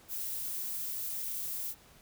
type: noise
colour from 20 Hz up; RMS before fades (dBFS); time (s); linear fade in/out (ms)
violet; -37; 0.08-1.75; 50
effects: pink hiss -59 dBFS RMS until 2.01 s